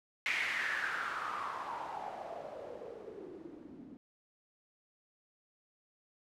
blue noise with low-pass filter sweep, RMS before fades -40 dBFS, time 0.26-3.97 s, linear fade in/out 0 ms, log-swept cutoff 2300 to 250 Hz, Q 5.4, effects none

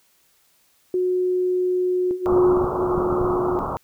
sine tone with pitch glide, 364.9 to 362.8 Hz, F#4 to F#4, -24 to -34 cents, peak -18 dBFS, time 0.94-2.83 s, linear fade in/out 2 ms, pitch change -10 cents, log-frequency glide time 1.18-2.65 s
sine tone, 361.2 Hz, F#4, 42 cents flat, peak -20 dBFS, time 2.11-3.59 s, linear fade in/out 0 ms
white low-pass noise, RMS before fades -26 dBFS, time 2.26-3.77 s, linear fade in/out 0 ms, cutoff 1300 Hz, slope 96 dB/octave
clicks, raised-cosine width 5 ms, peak -18 dBFS, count 8, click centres 2.324 / 2.574 / 2.643 / 2.98 / 3.127 / 3.214 / 3.245 / 3.306 s
effects white hiss -61 dBFS RMS until 3.83 s

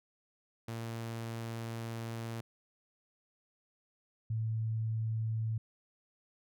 sawtooth / sine tone pair in turn, 114.7 / 111.24 Hz, A#2 / A2, -28 / +19 cents, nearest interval minor second, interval 53 cents, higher first, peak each -34 / -31 dBFS, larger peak second, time 0.68-2.41 / 4.3-5.58 s, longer first, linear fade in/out 5 ms, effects none

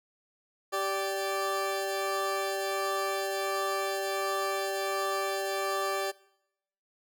20% pulse tone pair together, 390 / 584.3 Hz, G4 / D5, -9 / -9 cents, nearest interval perfect fifth, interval 700 cents, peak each -27 / -27 dBFS, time 0.72-6.12 s, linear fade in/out 20 ms, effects noise-tail reverb RT60 0.8 s tail -22 dB re dry

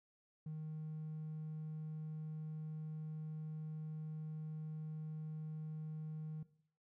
triangle tone, 155.56 Hz, D#3, in tune, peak -39 dBFS, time 0.46-6.43 s, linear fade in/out 5 ms, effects noise-tail reverb RT60 0.6 s tail -19 dB re dry + tanh soft clip ceiling -38 dBFS

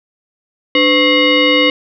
sine tone with frequency modulation, 1309 Hz, E6, 13 cents flat, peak -8 dBFS, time 0.75-1.7 s, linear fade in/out 2 ms, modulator 802 Hz, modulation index 2.5, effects none

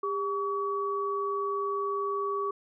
sine tone pair together, 401.3 / 1135 Hz, G4 / C#6, +41 / +41 cents, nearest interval octave + tritone, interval 1800 cents, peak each -31 / -30 dBFS, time 0.03-2.51 s, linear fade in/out 5 ms, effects none

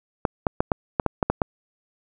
clicks, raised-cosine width 1 ms, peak -5 dBFS, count 9, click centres 0.252 / 0.468 / 0.605 / 0.718 / 0.998 / 1.063 / 1.228 / 1.3 / 1.418 s, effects none

